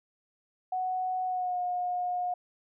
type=tone with pitch glide; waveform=sine; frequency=741 to 718.7 Hz; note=F#5 to F5; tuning=+2 to +49 cents; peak=-28 dBFS; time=0.72-2.34 s; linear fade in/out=5 ms; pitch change=-53 cents; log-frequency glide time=1.25-1.6 s; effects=none